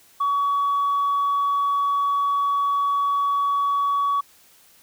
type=tone; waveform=sine; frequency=1130 Hz; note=C#6; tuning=33 cents sharp; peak=-17 dBFS; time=0.2-4.21 s; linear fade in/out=10 ms; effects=tanh soft clip ceiling -16 dBFS + white hiss -54 dBFS RMS until 4.82 s